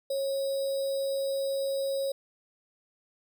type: tone with sample-and-hold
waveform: sine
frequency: 546 Hz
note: C#5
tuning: 26 cents flat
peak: -27 dBFS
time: 0.1-2.12 s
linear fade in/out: 5 ms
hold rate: 4410 Hz
effects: none